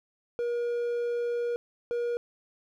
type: tone pair in turn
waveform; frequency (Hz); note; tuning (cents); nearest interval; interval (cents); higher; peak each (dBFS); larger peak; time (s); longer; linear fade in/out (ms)
triangle; 476.9 / 476.9; A#4 / A#4; +39 / +39; unison; 0; neither; -25; neither; 0.39-1.56 / 1.91-2.17; first; 0
effects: none